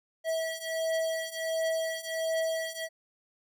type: beating tone pair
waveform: square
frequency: 648 / 649.4 Hz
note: E5 / E5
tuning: -30 / -26 cents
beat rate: 1.4 Hz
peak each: -34 / -32 dBFS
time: 0.24-2.89 s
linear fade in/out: 50 ms
effects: none